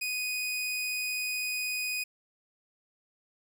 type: tone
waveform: sawtooth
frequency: 2489 Hz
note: D#7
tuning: in tune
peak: -27 dBFS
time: 0.01-2.04 s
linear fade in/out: 10 ms
effects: none